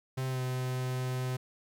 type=tone with pitch glide; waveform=45% pulse; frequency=130.81 to 127.9 Hz; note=C3 to C3; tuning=0 to -39 cents; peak=-31 dBFS; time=0.17-1.37 s; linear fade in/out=10 ms; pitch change=-39 cents; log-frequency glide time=0.28-0.4 s; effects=12-bit